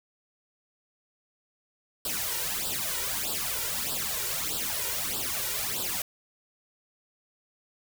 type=noise with flanger; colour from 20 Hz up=white; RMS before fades=-31 dBFS; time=2.05-6.02 s; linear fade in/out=2 ms; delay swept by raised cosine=0.23 to 2.13 ms; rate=1.6 Hz; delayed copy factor=+0.8; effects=none